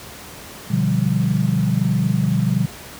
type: chord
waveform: sine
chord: G dominant seventh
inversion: first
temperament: equal with one note detuned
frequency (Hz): 122.69 / 146.83 / 174.61 / 196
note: B2 / D3 / F3 / G3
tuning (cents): -11 / 0 / 0 / 0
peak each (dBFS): -21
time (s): 0.7-2.66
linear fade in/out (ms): 10
effects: pink hiss -37 dBFS RMS until 2.99 s + high-pass 60 Hz 12 dB/octave